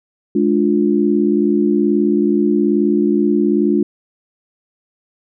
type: chord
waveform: sine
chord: D diminished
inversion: second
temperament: just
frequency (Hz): 211.4 / 293.7 / 352.4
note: Ab3 / D4 / F4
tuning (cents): +31 / 0 / +16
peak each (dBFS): -16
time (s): 0.35-3.83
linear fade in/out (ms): 5
effects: none